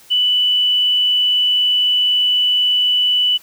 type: tone with frequency modulation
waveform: sine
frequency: 2974 Hz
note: F#7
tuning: 8 cents sharp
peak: -12 dBFS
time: 0.1-3.38 s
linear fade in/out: 20 ms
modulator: 78.2 Hz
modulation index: 0.26
effects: white hiss -46 dBFS RMS until 3.42 s